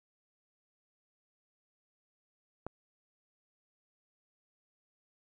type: click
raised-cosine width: 1 ms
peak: -24 dBFS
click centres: 2.666 s
effects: none